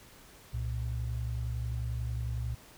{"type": "tone pair together", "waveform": "sine", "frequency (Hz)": [65.41, 116.55], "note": ["C2", "A#2"], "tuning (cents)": [0, 0], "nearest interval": "minor seventh", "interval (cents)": 1000, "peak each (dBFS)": [-34, -34], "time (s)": [0.53, 2.55], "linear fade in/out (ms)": 10, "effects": ["pink hiss -55 dBFS RMS until 2.77 s"]}